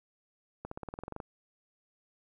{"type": "accelerating click train", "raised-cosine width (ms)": 1, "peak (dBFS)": -25, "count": 12, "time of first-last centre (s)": [0.65, 1.202], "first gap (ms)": 64, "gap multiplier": 0.95, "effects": ["11-bit"]}